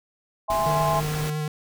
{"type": "chord", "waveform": "sine", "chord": "E augmented", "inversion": "none", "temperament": "equal", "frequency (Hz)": [659.3, 830.6, 1046.5], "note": ["E5", "G#5", "B#5"], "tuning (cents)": [0, 0, 0], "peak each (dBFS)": -25, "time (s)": [0.48, 1.01], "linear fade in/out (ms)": 20}
{"type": "noise", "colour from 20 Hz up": "pink", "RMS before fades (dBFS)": -33, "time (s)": [0.5, 1.3], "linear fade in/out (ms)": 2}
{"type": "tone with vibrato", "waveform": "square", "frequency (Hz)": 152.3, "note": "D#3", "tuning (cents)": -37, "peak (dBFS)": -26, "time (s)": [0.66, 1.48], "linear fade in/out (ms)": 2, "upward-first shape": "square", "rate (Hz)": 8.7, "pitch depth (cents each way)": 12}
{"effects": []}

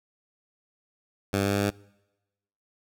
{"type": "tone with pitch steps", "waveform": "10% pulse", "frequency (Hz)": [98.5, 99.07, 99.64, 100.22, 100.8, 101.39], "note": ["G2", "G2", "G2", "G2", "G2", "G#2"], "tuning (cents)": [9, 19, 29, 39, 49, -41], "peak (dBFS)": -15, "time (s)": [1.33, 1.702], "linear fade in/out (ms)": 5, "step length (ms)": 62, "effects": ["noise-tail reverb RT60 1.0 s tail -25 dB re dry"]}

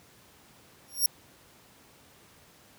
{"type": "tone with exponential growth", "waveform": "5% pulse", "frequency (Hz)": 5588, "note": "F8", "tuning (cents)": 0, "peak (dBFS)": -12, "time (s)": [0.88, 1.06], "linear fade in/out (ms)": 2, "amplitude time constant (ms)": 38, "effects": ["pink hiss -57 dBFS RMS until 2.78 s", "high-pass 80 Hz 12 dB/octave"]}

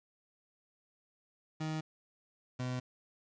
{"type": "tone pair in turn", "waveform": "30% pulse", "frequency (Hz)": [156.7, 126.21], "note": ["D#3", "B2"], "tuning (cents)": [13, 38], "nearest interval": "major third", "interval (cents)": 375, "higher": "first", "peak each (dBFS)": [-32, -32], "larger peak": "neither", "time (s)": [[1.6, 1.81], [2.59, 2.8]], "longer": "neither", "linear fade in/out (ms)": 10, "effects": ["resampled to 16000 Hz", "10-bit"]}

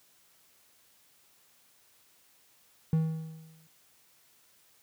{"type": "tone with exponential decay", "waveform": "triangle", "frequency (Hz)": 159.9, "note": "D#3", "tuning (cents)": 48, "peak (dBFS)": -19, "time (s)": [2.93, 3.67], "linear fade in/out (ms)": 0, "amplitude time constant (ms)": 160, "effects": ["white hiss -64 dBFS RMS until 4.82 s", "high-pass 60 Hz 12 dB/octave"]}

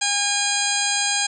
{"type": "harmonic tone", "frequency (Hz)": 813, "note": "G#5", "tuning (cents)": -37, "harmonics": [1, 2, 3, 4, 5, 6, 8, 9, 10], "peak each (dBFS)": [-28, -28, -28, -28, -28, -28, -28, -28, -28], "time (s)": [0.01, 1.27], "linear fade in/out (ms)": 10, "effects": []}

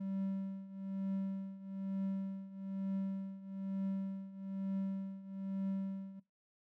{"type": "tone with tremolo", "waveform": "triangle", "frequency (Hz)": 193.6, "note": "G3", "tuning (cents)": -21, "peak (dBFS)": -32, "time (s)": [0, 6.2], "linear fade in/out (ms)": 10, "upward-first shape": "triangle", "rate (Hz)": 1.1, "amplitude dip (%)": 85, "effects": ["noise-tail reverb RT60 0.2 s tail -20 dB re dry"]}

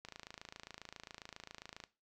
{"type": "click train", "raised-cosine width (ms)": 0.2, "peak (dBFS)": -30, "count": 50, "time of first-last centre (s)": [0.05, 1.838], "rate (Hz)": 27.4, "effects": ["noise-tail reverb RT60 0.3 s tail -17 dB re dry"]}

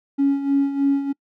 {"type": "tone with tremolo", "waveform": "triangle", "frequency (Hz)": 278.3, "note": "C#4", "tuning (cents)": 7, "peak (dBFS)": -10, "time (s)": [0.18, 1.13], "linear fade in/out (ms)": 20, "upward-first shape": "sine", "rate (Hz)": 3.2, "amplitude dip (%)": 75, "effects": ["noise-tail reverb RT60 0.1 s tail -26 dB re dry", "tanh soft clip ceiling -12 dBFS"]}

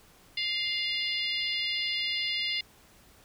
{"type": "harmonic tone with a mistuned harmonic", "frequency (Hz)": 698.5, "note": "F5", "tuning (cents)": 0, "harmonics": [3, 4, 5, 6, 7], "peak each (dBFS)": [-33, -34, -35, -36, -36], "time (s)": [0.37, 2.61], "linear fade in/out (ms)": 5, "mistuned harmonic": 4, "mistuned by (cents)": 19, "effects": ["pink hiss -58 dBFS RMS until 3.24 s"]}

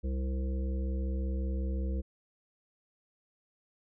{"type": "harmonic tone", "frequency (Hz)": 65.41, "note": "C2", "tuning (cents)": 0, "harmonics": [1, 3, 5, 7, 8], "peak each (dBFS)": [-30, -40, -44, -47, -48], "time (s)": [0.03, 2.02], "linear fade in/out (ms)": 20, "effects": []}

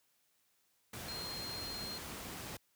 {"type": "tone in noise", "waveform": "sine", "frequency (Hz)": 4200, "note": "C8", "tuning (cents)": 6, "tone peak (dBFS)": -42, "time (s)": [1.08, 1.98], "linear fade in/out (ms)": 5, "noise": "pink", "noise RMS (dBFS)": -45, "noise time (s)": [0.93, 2.57], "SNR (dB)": 0, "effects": ["white hiss -75 dBFS RMS until 2.75 s", "high-pass 60 Hz 12 dB/octave"]}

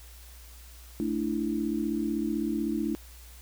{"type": "chord", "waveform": "sine", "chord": "A suspended fourth", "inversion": "none", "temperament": "equal", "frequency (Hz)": [220, 293.7, 329.6], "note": ["A3", "D4", "E4"], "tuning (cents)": [0, 0, 0], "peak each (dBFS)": -31, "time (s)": [1, 2.95], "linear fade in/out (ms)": 0, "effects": ["added 60 Hz sine -47 dBFS peak until 3.41 s", "white hiss -53 dBFS RMS until 3.41 s"]}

